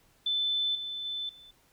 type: tone with level steps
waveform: sine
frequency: 3520 Hz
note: A7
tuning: in tune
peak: -26 / -34 / -32 / -50 dBFS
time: 0.26-1.51 s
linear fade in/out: 5 ms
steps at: 0.75 / 1.05 / 1.29 s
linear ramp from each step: 2 ms
effects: pink hiss -65 dBFS RMS until 1.72 s